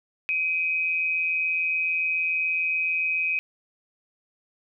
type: tone pair together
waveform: sine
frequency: 2349 / 2516 Hz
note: D7 / D#7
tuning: 0 / +19 cents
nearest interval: minor second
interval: 119 cents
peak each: -30 / -23 dBFS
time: 0.29-3.39 s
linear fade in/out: 0 ms
effects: none